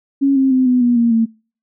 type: tone with pitch steps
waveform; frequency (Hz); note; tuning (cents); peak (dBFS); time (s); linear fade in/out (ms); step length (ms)
sine; 275.9 / 267 / 258.3 / 250 / 241.9 / 234 / 226.4; C#4 / C4 / C4 / B3 / B3 / A#3 / A3; -8 / +35 / -22 / +21 / -36 / +7 / +50; -10; 0.21-1.26; 20; 150
effects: noise-tail reverb RT60 0.4 s tail -26 dB re dry